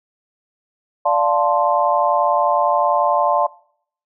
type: chord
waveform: sine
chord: D minor seventh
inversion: none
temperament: equal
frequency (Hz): 587.3 / 698.5 / 880 / 1046.5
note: D5 / F5 / A5 / C6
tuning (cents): 0 / 0 / 0 / 0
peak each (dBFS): -19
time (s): 1.05-3.47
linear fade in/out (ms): 10
effects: noise-tail reverb RT60 0.6 s tail -22 dB re dry